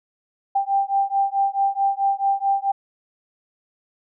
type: beating tone pair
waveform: sine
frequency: 787 / 791.6 Hz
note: G5 / G5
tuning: +7 / +17 cents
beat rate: 4.6 Hz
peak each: -21 dBFS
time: 0.55-2.72 s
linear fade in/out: 10 ms
effects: none